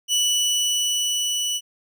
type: tone with level ramp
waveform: 25% pulse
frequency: 2960 Hz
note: F#7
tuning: in tune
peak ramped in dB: -14 to -19 dBFS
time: 0.08-1.61 s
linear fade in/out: 50 ms
effects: none